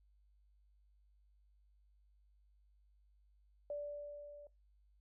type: tone with level ramp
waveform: sine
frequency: 583 Hz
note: D5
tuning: 13 cents flat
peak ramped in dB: -38 to -52 dBFS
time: 3.7-4.47 s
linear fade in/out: 2 ms
effects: noise-tail reverb RT60 0.2 s tail -20 dB re dry + added 50 Hz sine -67 dBFS peak until 5 s